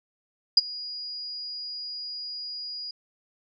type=tone with ADSR envelope; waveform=sine; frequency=4885 Hz; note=D#8; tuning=33 cents flat; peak=-10 dBFS; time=0.57-2.91 s; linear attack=5 ms; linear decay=26 ms; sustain=-23 dB; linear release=4 ms; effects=none